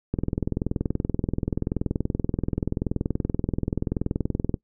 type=click train; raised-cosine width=3 ms; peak=-11 dBFS; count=93; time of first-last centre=0.14-4.542 s; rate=20.9 Hz; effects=noise-tail reverb RT60 0.1 s tail -22 dB re dry